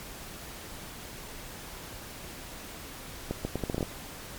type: accelerating click train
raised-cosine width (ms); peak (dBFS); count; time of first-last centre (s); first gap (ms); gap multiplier
2; -16; 9; 3.31-3.828; 140; 0.76
effects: pink hiss -43 dBFS RMS until 4.38 s + MP3 96 kbps